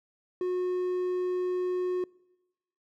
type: tone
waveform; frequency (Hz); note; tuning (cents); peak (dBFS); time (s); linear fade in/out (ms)
triangle; 363.3; F#4; -32; -25; 0.41-2.04; 2
effects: noise-tail reverb RT60 1.0 s tail -24 dB re dry